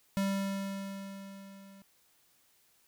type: tone with level ramp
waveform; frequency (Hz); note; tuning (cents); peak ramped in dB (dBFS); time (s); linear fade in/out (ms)
square; 196; G3; 0; -28 to -53; 0.17-1.82; 0
effects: white hiss -68 dBFS RMS until 2.87 s